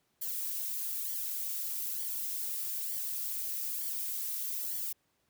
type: noise with flanger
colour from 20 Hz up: violet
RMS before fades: -36 dBFS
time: 0.21-4.93 s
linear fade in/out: 10 ms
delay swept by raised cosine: 0.76 to 3.56 ms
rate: 1.1 Hz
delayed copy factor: -0.65
effects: pink hiss -75 dBFS RMS until 5.29 s + high-pass 80 Hz 12 dB/octave